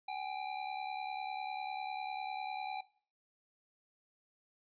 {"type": "ring-modulated tone", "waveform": "square", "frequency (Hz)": 796, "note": "G5", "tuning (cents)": 26, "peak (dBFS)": -36, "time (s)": [0.08, 2.81], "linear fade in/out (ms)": 5, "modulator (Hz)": 35, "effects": ["noise-tail reverb RT60 0.4 s tail -17 dB re dry", "resampled to 11025 Hz"]}